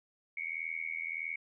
sine tone with amplitude modulation, 2217 Hz, C#7, in tune, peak -31 dBFS, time 0.37-1.36 s, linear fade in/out 5 ms, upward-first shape sine, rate 81.6 Hz, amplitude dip 95%, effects none

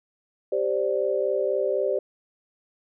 sine chord, G suspended fourth, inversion none, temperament equal, 392 / 523.3 / 587.3 Hz, G4 / C5 / D5, 0 / 0 / 0 cents, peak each -26 dBFS, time 0.52-1.99 s, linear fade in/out 5 ms, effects none

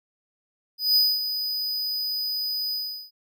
square tone with ADSR envelope, 4978 Hz, D#8, in tune, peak -16 dBFS, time 0.78-3.11 s, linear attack 180 ms, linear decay 230 ms, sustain -10 dB, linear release 380 ms, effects none

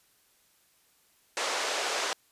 pink band-pass noise, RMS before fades -31 dBFS, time 1.37-2.13 s, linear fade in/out 0 ms, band 450 to 7700 Hz, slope 24 dB/octave, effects white hiss -66 dBFS RMS until 2.31 s + resampled to 32000 Hz

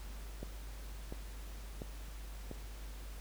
click train, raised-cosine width 2 ms, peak -29 dBFS, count 4, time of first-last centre 0.43-2.513 s, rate 1.44 Hz, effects added 50 Hz sine -44 dBFS peak until 3.2 s + pink hiss -55 dBFS RMS until 3.2 s

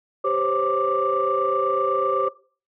sine tone cluster, 391.1 / 516 / 544 / 1177 Hz, G4 / C5 / C#5 / D6, -4 / -24 / -33 / +3 cents, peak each -26 / -25 / -24 / -22 dBFS, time 0.24-2.29 s, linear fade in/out 10 ms, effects noise-tail reverb RT60 0.4 s tail -19 dB re dry + tanh soft clip ceiling -11 dBFS

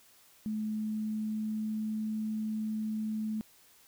sine tone with pitch glide, 215.2 to 216.7 Hz, A3 to A3, -38 to -26 cents, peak -31 dBFS, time 0.46-3.41 s, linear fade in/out 0 ms, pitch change +12 cents, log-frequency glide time 0.68-2.09 s, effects white hiss -61 dBFS RMS until 3.87 s

